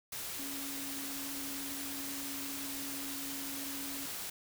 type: tone in noise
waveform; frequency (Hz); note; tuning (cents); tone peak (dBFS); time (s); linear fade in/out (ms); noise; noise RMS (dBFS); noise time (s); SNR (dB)
sine; 277.2; C#4; 0; -44; 0.39-4.06; 5; white; -41; 0.12-4.3; -6
effects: none